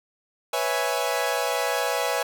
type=chord; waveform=sawtooth; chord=C# minor seventh; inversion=third; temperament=equal; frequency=493.9 / 554.4 / 659.3 / 830.6 Hz; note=B4 / C#5 / E5 / G#5; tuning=0 / 0 / 0 / 0 cents; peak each=-25 dBFS; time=0.53-2.23 s; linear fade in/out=5 ms; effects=none